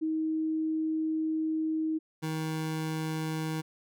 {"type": "tone pair in turn", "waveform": ["sine", "25% pulse"], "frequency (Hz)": [316.1, 158.05], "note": ["D#4", "D#3"], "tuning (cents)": [27, 27], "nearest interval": "octave", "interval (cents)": 1200, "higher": "first", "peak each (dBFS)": -27, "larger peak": "neither", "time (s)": [[0.01, 1.99], [2.22, 3.62]], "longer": "first", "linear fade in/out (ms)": 20, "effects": []}